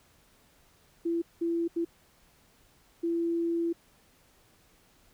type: tone bursts at uneven times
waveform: sine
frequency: 336.8 Hz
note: E4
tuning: 37 cents sharp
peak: -26 dBFS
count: 4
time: 1.05-1.22 / 1.41-1.68 / 1.76-1.85 / 3.03-3.73 s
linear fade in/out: 10 ms
effects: pink hiss -63 dBFS RMS until 5.13 s